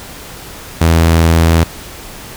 sawtooth tone, 82.41 Hz, E2, in tune, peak -3 dBFS, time 0.81-1.64 s, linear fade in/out 5 ms, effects pink hiss -31 dBFS RMS until 2.36 s

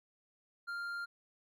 sine tone with hard clipping, 1396.9 Hz, F6, in tune, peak -39 dBFS, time 0.67-1.06 s, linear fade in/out 20 ms, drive 5 dB, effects none

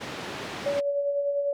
pink band-pass noise, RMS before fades -36 dBFS, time 0-0.81 s, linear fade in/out 20 ms, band 170 to 4100 Hz, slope 12 dB/octave
sine tone with tremolo, 568 Hz, C#5, 42 cents sharp, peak -22 dBFS, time 0.66-1.53 s, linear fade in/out 2 ms, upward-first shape sine, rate 10 Hz, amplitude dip 40%
effects none

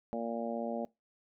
harmonic tone, 116.2 Hz, A#2, 5 cents flat, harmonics 2 / 3 / 4 / 5 / 6 / 7, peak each -37 / -45 / -41 / -38 / -42 / -45 dBFS, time 0.13-0.85 s, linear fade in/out 0 ms, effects noise-tail reverb RT60 0.2 s tail -22 dB re dry

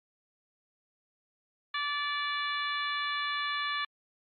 harmonic tone, 581 Hz, D5, 19 cents flat, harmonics 2 / 3 / 4 / 5 / 6 / 7, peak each -34 / -35 / -39 / -42 / -38 / -43 dBFS, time 1.74-3.85 s, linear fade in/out 5 ms, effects AAC 64 kbps

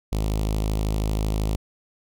sawtooth tone with notch filter, 52.8 Hz, G#1, 29 cents sharp, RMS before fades -24 dBFS, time 0.12-1.56 s, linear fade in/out 5 ms, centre 1600 Hz, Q 0.88, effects none

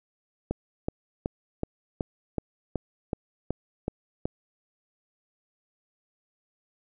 click train, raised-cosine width 2 ms, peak -14 dBFS, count 11, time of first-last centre 0.51-4.255 s, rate 2.67 Hz, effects none

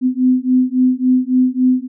sine beating tone pair, 252.9 / 256.5 Hz, B3 / C4, +41 / -34 cents, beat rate 3.6 Hz, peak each -14 dBFS, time 0.01-1.88 s, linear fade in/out 50 ms, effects none

